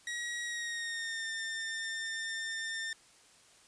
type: tone with pitch glide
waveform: sawtooth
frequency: 1905 to 1802.2 Hz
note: A#6 to A6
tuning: +37 to +41 cents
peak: -32 dBFS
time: 0.07-2.93 s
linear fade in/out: 2 ms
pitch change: -96 cents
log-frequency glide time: 0.44-1.29 s
effects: white hiss -61 dBFS RMS until 3.67 s + resampled to 22050 Hz